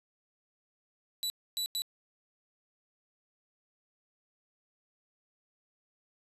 sawtooth tone bursts at uneven times, 3951 Hz, B7, in tune, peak -28 dBFS, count 3, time 1.23-1.3 / 1.57-1.66 / 1.75-1.82 s, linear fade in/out 0 ms, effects resampled to 32000 Hz + 10-bit

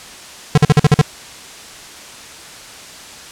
square tone bursts, 148.9 Hz, D3, 24 cents sharp, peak -6 dBFS, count 7, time 0.55-1.015 s, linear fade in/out 2 ms, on 27 ms, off 46 ms, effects white hiss -35 dBFS RMS until 3.31 s + low-pass 8000 Hz 12 dB/octave

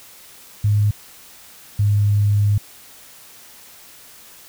sine tone pair in turn, 104 / 102.81 Hz, G#2 / G#2, +3 / -17 cents, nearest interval unison, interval 20 cents, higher first, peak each -13 dBFS, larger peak neither, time 0.64-0.91 / 1.79-2.58 s, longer second, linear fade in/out 5 ms, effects white hiss -44 dBFS RMS until 4.48 s

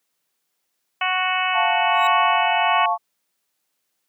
harmonic tone, 370 Hz, F#4, in tune, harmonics 2 / 3 / 4 / 5 / 6 / 7 / 8, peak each -25 / -25 / -28 / -30 / -27 / -26 / -28 dBFS, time 1.01-2.86 s, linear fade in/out 5 ms
sine chord, F augmented, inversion none, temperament equal, 698.5 / 880 / 1108.7 Hz, F5 / A5 / C#6, 0 / 0 / 0 cents, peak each -22 dBFS, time 1.53-2.98 s, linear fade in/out 50 ms
30% pulse tone with exponential growth, 3812 Hz, A#7, 38 cents sharp, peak -29 dBFS, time 1.89-2.07 s, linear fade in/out 2 ms, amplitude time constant 39 ms
effects white hiss -74 dBFS RMS until 4.08 s + high-pass 150 Hz 12 dB/octave

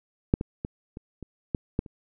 clicks, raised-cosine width 3 ms, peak -6 / -16 / -17 / -25 / -25 / -12 / -11 / -30 dBFS, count 8, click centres 0.339 / 0.411 / 0.649 / 0.971 / 1.227 / 1.548 / 1.791 / 1.862 s, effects none

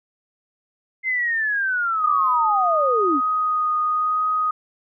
sine linear sweep, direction down, 2093 to 246.9 Hz, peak -19 dBFS, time 1.03-3.21 s, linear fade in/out 50 ms
sine tone with vibrato, 1244.5 Hz, D#6, in tune, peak -18 dBFS, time 2.04-4.51 s, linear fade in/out 5 ms, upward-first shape triangle, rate 1 Hz, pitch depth 15 cents each way
effects none

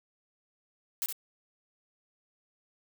blue noise with echo, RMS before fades -31 dBFS, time 1.02-1.06 s, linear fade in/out 0 ms, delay 66 ms, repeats 1, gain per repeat -6 dB, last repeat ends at 1.126 s, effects none

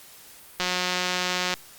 click train, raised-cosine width 0.2 ms, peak -8 dBFS, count 171, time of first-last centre 0.6-1.539 s, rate 181 Hz, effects white hiss -48 dBFS RMS until 1.78 s + Opus 48 kbps

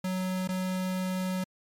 square tone with dropouts, 185.5 Hz, F#3, 5 cents sharp, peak -29 dBFS, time 0.04-1.44 s, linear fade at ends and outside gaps 5 ms, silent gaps 0.476-0.488 s, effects MP3 64 kbps

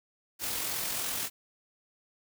white noise with amplitude modulation, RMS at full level -32 dBFS, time 0.39-1.3 s, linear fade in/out 50 ms, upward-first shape sine, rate 43.3 Hz, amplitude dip 30%, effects none

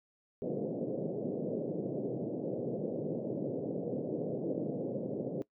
white band-pass noise, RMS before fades -36 dBFS, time 0.42-5.42 s, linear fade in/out 0 ms, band 130 to 560 Hz, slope 48 dB/octave, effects noise-tail reverb RT60 0.1 s tail -19 dB re dry

